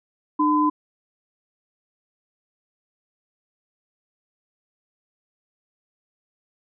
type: tone pair together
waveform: sine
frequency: 301.5 / 1014.1 Hz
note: D4 / B5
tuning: +46 / +46 cents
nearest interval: octave + major sixth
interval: 2100 cents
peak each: -19 dBFS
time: 0.39-0.7 s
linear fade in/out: 10 ms
effects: none